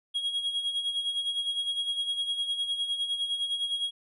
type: tone with tremolo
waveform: triangle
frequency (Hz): 3296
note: G#7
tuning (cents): -14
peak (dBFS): -24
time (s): 0.14-3.91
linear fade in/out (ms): 20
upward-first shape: sine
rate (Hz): 9.8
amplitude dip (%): 60
effects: resampled to 32000 Hz